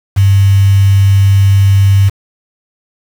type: tone with quantisation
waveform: sine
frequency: 98.3 Hz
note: G2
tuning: 5 cents sharp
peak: -4 dBFS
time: 0.16-2.1 s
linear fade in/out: 20 ms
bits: 4
effects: none